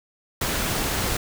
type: noise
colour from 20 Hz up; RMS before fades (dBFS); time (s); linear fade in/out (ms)
pink; -25; 0.41-1.17; 5
effects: none